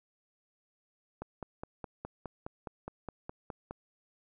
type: click train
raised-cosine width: 1 ms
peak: -25 dBFS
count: 13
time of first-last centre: 1.22-3.71 s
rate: 4.82 Hz
effects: none